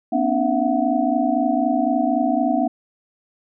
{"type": "tone cluster", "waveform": "sine", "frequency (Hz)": [242.2, 266.1, 295.8, 672, 736], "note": ["B3", "C4", "D4", "E5", "F#5"], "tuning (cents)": [-34, 29, 13, 33, -9], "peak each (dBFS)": -23, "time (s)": [0.12, 2.68], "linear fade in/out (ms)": 10, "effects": []}